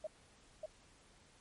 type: tone with echo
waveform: sine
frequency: 622.3 Hz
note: D#5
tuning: in tune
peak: -38 dBFS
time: 0.04-0.07 s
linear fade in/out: 5 ms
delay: 590 ms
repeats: 1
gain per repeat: -2 dB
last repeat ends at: 0.66 s
effects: pink hiss -65 dBFS RMS until 1.4 s + MP3 48 kbps